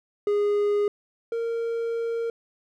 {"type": "tone pair in turn", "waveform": "triangle", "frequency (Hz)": [411.7, 462.1], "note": ["G#4", "A#4"], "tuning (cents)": [-15, -15], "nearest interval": "major second", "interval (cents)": 200, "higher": "second", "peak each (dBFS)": [-18, -23], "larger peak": "first", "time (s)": [[0.27, 0.88], [1.32, 2.3]], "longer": "second", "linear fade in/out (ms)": 2, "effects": []}